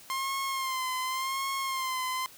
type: tone with vibrato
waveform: sawtooth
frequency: 1055 Hz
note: C6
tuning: 14 cents sharp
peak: -26 dBFS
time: 0.1-2.26 s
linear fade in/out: 0 ms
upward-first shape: sine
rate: 0.89 Hz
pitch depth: 51 cents each way
effects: white hiss -52 dBFS RMS until 2.37 s